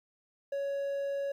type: tone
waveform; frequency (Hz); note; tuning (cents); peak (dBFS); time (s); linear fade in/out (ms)
triangle; 558; C#5; +11; -29; 0.52-1.32; 5
effects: 11-bit